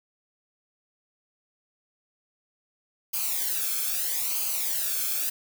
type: noise with flanger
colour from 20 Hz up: blue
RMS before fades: -28 dBFS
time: 3.13-5.3 s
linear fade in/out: 10 ms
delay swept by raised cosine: 0.54 to 1.05 ms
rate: 0.78 Hz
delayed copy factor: -0.75
effects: none